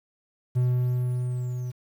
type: tone with level ramp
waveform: triangle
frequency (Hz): 124.6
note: B2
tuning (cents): +16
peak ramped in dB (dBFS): -17 to -27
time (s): 0.55-1.72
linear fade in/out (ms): 20
effects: 9-bit